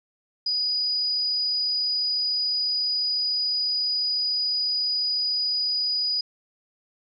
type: tone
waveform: sine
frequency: 4933 Hz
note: D#8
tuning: 16 cents flat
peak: -22 dBFS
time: 0.46-6.21 s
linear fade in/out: 5 ms
effects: none